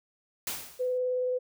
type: noise with exponential decay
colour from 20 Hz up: white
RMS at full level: -31 dBFS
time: 0.47-0.98 s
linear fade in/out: 2 ms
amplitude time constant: 110 ms
type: tone with vibrato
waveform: sine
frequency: 503 Hz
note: B4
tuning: 32 cents sharp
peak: -26 dBFS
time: 0.79-1.39 s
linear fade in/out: 20 ms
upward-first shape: sine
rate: 19 Hz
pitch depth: 12 cents each way
effects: none